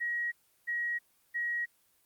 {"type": "tone bursts", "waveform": "sine", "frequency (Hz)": 1900, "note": "A#6", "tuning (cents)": 33, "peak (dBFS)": -30, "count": 3, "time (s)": [0, 1.66], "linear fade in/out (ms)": 20, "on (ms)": 320, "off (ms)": 350, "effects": ["white hiss -69 dBFS RMS until 2.05 s", "Opus 24 kbps"]}